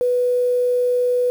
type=tone with quantisation; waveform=sine; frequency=493.9 Hz; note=B4; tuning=in tune; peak=-15 dBFS; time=0.01-1.3 s; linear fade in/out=0 ms; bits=7; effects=none